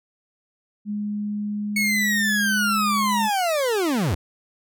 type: tone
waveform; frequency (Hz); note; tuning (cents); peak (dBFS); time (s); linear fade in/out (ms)
sine; 207.8; G#3; +1; -24; 0.85-3.3; 50
type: linear sweep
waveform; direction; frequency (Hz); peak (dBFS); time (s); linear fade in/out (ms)
40% pulse; down; 2217 to 70; -19; 1.76-4.15; 5
effects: none